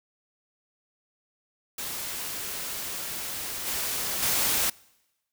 white noise with level steps, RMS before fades -34 / -30 / -25 dBFS, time 1.78-4.7 s, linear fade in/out 5 ms, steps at 3.66 / 4.22 s, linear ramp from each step 10 ms, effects noise-tail reverb RT60 1.0 s tail -25 dB re dry

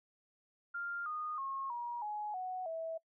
sine tone with pitch steps, 1397 / 1230.3 / 1083.5 / 954.2 / 840.3 / 740 / 651.7 Hz, F6 / D#6 / C#6 / A#5 / G#5 / F#5 / E5, 0 / -20 / -40 / +40 / +20 / 0 / -20 cents, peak -37 dBFS, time 0.74-2.98 s, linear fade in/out 10 ms, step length 320 ms, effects noise-tail reverb RT60 0.1 s tail -24 dB re dry

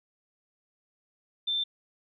sine tone, 3560 Hz, A7, 20 cents sharp, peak -26 dBFS, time 1.47-1.64 s, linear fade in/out 10 ms, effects none

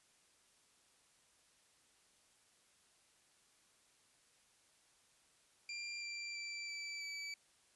25% pulse tone with pitch steps, 2379 / 2360 / 2341 / 2322 / 2303 Hz, D7 / D7 / D7 / D7 / D7, +22 / +8 / -6 / -20 / -34 cents, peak -39 dBFS, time 5.69-7.34 s, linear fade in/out 2 ms, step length 330 ms, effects white hiss -71 dBFS RMS until 7.75 s + resampled to 24000 Hz

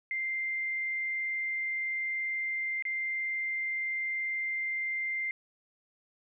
sine tone with dropouts, 2093 Hz, C7, in tune, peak -30 dBFS, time 0.11-5.31 s, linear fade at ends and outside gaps 1 ms, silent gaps 2.824-2.852 s, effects none

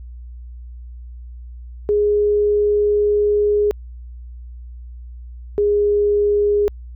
sine tone pair in turn, 415 / 412.1 Hz, G#4 / G#4, -1 / -13 cents, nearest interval unison, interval 12 cents, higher first, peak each -13 dBFS, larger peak neither, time 1.89-3.71 / 5.58-6.68 s, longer first, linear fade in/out 0 ms, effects added 60 Hz sine -32 dBFS peak until 6.95 s

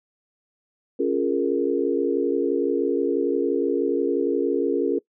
sine chord, Bb minor seventh, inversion first, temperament equal, 277.2 / 349.2 / 415.3 / 466.2 Hz, Db4 / F4 / Ab4 / Bb4, 0 / 0 / 0 / 0 cents, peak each -25 dBFS, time 0.99-4.99 s, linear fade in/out 10 ms, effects noise-tail reverb RT60 0.1 s tail -22 dB re dry

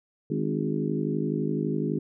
harmonic tone with a mistuned harmonic, 51.91 Hz, G#1, in tune, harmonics 3 / 4 / 5 / 6 / 7 / 8, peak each -30 / -31 / -32 / -33 / -33 / -34 dBFS, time 0.3-1.99 s, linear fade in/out 5 ms, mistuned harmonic 6, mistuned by -38 cents, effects none

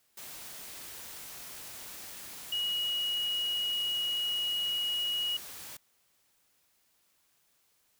sine tone in noise, 2899 Hz, F#7, 36 cents flat, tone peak -29 dBFS, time 2.52-5.37 s, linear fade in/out 5 ms, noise white, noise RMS -45 dBFS, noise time 0.17-5.77 s, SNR +13 dB, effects white hiss -71 dBFS RMS until 7.99 s

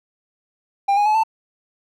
triangle tone with pitch steps, 797 / 825.6 / 855.2 / 885.9 Hz, G5 / G#5 / A5 / A5, +28 / -10 / -49 / +12 cents, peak -12 dBFS, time 0.88-1.236 s, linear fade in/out 10 ms, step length 89 ms, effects none

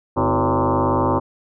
sine tone with frequency modulation, 326.3 Hz, E4, 18 cents flat, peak -15 dBFS, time 0.16-1.2 s, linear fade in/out 20 ms, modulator 117 Hz, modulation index 6.7, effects none

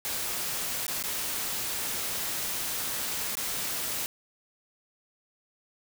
white noise with dropouts, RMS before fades -32 dBFS, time 0.05-4.06 s, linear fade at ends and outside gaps 0 ms, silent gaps 0.866-0.881 / 1.026-1.038 / 3.353-3.37 s, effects none

